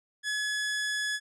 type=tone; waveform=sawtooth; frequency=1698 Hz; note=G#6; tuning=38 cents sharp; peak=-25 dBFS; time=0.23-1.2 s; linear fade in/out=50 ms; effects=resampled to 22050 Hz